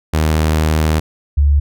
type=tone pair in turn; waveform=sawtooth / sine; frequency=78.1 / 71.83 Hz; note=D#2 / D2; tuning=+7 / -38 cents; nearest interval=minor second; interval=145 cents; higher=first; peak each=-8 dBFS; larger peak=neither; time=0.13-1 / 1.37-1.6 s; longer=first; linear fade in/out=10 ms; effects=none